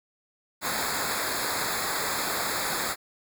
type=noise with comb filter; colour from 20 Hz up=pink; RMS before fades=-29 dBFS; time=0.61-2.96 s; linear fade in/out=50 ms; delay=0.34 ms; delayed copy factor=-0.95; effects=none